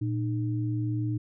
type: tone pair together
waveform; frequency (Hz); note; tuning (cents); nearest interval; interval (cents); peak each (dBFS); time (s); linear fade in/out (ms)
sine; 115.95 / 305.3; A#2 / D#4; -9 / -33; octave + perfect fourth; 1676; -27 / -32; 0.01-1.18; 10
effects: none